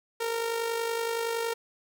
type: tone with amplitude modulation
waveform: sawtooth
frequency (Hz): 461.1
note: A#4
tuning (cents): -19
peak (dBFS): -22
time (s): 0.2-1.54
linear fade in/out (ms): 10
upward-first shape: sine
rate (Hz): 50.7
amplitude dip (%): 50
effects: none